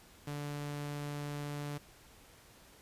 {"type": "tone", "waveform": "sawtooth", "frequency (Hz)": 145.6, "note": "D3", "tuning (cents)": -15, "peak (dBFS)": -34, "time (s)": [0.27, 1.78], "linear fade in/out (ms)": 5, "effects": ["pink hiss -59 dBFS RMS until 2.81 s", "resampled to 32000 Hz"]}